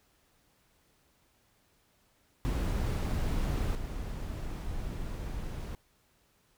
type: noise with level steps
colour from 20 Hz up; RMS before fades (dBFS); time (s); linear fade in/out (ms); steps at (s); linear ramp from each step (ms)
brown; -30 / -37; 2.45-5.75; 0; 3.75; 2
effects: pink hiss -69 dBFS RMS until 6.57 s